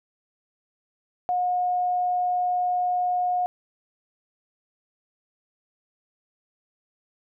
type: tone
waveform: sine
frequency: 721 Hz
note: F#5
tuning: 45 cents flat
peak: -21 dBFS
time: 1.29-3.46 s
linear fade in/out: 0 ms
effects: none